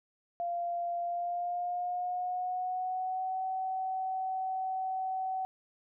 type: tone with pitch glide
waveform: sine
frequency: 693 to 755.7 Hz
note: F5 to F#5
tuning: -14 to +36 cents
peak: -31 dBFS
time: 0.4-5.45 s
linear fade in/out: 0 ms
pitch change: +150 cents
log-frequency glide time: 1.01-3.43 s
effects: none